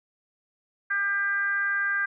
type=tone with frequency modulation; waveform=sine; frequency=1594 Hz; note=G6; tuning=28 cents sharp; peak=-23 dBFS; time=0.9-2.06 s; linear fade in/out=10 ms; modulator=391 Hz; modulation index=0.56; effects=none